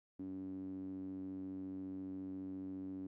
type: tone with band-pass filter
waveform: sawtooth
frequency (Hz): 94.5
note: F#2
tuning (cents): +37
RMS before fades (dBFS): -45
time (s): 0.19-3.07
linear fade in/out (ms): 5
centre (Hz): 270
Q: 8.5
effects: none